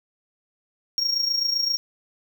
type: tone with amplitude modulation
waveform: triangle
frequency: 5570 Hz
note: F8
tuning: 5 cents flat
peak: -17 dBFS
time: 0.98-1.77 s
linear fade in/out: 0 ms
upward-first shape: sine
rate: 27.7 Hz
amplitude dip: 65%
effects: 9-bit